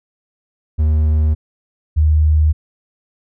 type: tone pair in turn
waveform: triangle / sine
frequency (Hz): 77 / 77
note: D#2 / D#2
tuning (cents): -17 / -17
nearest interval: unison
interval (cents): 0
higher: neither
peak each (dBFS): -9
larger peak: neither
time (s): 0.78-1.35 / 1.96-2.53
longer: neither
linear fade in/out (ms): 20
effects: none